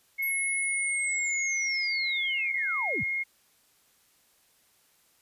sine tone with pitch glide, 2178 to 2147 Hz, C#7 to C7, -31 to +44 cents, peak -27 dBFS, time 0.18-3.24 s, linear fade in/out 20 ms, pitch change -25 cents, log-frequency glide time 0.67-1.85 s
sine linear sweep, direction down, 11590 to 58.27 Hz, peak -32 dBFS, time 0.22-3.04 s, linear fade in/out 10 ms
effects white hiss -65 dBFS RMS until 5.21 s + resampled to 32000 Hz

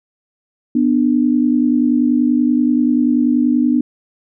sine tone pair together, 246.9 / 297.3 Hz, B3 / D4, 0 / +21 cents, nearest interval minor third, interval 321 cents, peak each -13 / -15 dBFS, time 0.75-3.81 s, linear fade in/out 5 ms, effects none

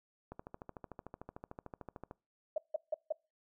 click train, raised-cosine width 1 ms, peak -31 dBFS, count 25, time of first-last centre 0.32-2.111 s, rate 13.4 Hz
sine tone bursts, 621 Hz, D#5, 3 cents flat, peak -30 dBFS, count 4, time 2.56-3.124 s, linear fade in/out 5 ms, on 21 ms, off 160 ms
effects noise-tail reverb RT60 0.3 s tail -25 dB re dry

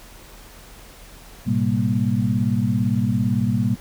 sine tone cluster, 109.6 / 127.3 / 196.4 / 234.2 Hz, A2 / C3 / G3 / A#3, -6 / -47 / +4 / +8 cents, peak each -23 dBFS, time 1.46-3.76 s, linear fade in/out 20 ms, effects added 40 Hz sine -45 dBFS peak until 3.8 s + pink hiss -45 dBFS RMS until 3.8 s

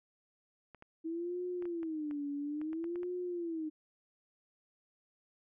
clicks, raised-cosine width 0.5 ms, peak -37 dBFS, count 11, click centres 0.747 / 0.824 / 1.624 / 1.655 / 1.831 / 2.111 / 2.615 / 2.731 / 2.842 / 2.958 / 3.032 s
sine tone with vibrato, 320.5 Hz, E4, 49 cents flat, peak -35 dBFS, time 1.04-3.7 s, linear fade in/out 20 ms, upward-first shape sine, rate 0.59 Hz, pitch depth 200 cents each way
effects none

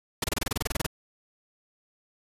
pink noise bursts, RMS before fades -27 dBFS, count 14, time 0.22-0.865 s, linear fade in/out 5 ms, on 21 ms, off 27 ms, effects resampled to 32000 Hz

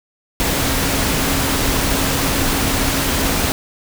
sine tone in noise, 271.8 Hz, C#4, 34 cents flat, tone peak -25 dBFS, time 0.4-3.52 s, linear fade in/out 0 ms, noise pink, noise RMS -18 dBFS, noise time 0.4-3.52 s, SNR -10 dB, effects none

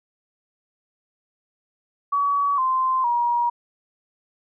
sine tone with pitch steps, 1134 / 1039.9 / 953.6 Hz, C#6 / C6 / A#5, +39 / -11 / +39 cents, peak -18 dBFS, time 2.12-3.5 s, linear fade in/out 10 ms, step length 460 ms, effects none

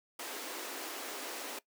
pink high-pass noise, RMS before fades -42 dBFS, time 0.19-1.59 s, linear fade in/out 5 ms, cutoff 270 Hz, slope 48 dB/octave, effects noise-tail reverb RT60 0.1 s tail -19 dB re dry

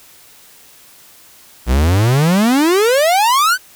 45% pulse exponential sweep, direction up, 58.1 to 1568 Hz, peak -10 dBFS, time 1.66-3.58 s, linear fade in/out 50 ms, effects white hiss -44 dBFS RMS until 3.75 s

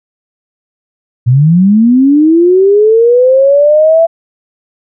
sine linear sweep, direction up, 115.9 to 670 Hz, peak -3 dBFS, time 1.26-4.07 s, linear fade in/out 20 ms, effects none

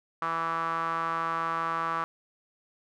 sawtooth tone with band-pass filter, 164.81 Hz, E3, in tune, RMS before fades -30 dBFS, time 0.22-2.04 s, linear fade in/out 0 ms, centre 1200 Hz, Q 5.7, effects none

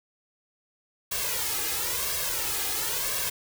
white noise with flanger, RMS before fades -29 dBFS, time 1.11-3.3 s, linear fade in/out 10 ms, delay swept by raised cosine 1.8 to 2.44 ms, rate 0.98 Hz, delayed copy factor +0.85, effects none

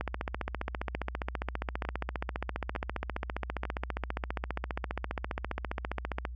two click trains, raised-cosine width 0.5 ms, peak -20 / -17 dBFS, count 4 / 94, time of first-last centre 0.95-3.653 / 0.01-6.252 s, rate 1.11 / 14.9 Hz, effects added 60 Hz sine -38 dBFS peak until 6.35 s

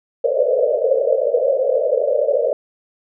white band-pass noise, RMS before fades -17 dBFS, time 0.24-2.53 s, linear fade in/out 2 ms, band 460 to 610 Hz, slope 96 dB/octave, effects none

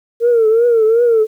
sine tone with vibrato, 457.9 Hz, A#4, 31 cents flat, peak -7 dBFS, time 0.2-1.27 s, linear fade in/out 50 ms, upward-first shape triangle, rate 2.7 Hz, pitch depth 110 cents each way, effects tanh soft clip ceiling -5 dBFS + 8-bit

